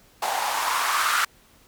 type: noise with band-pass filter sweep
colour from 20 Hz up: blue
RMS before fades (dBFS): -24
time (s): 0.22-1.25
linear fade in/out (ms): 5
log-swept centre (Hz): 750 to 1400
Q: 4.3
effects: pink hiss -56 dBFS RMS until 1.67 s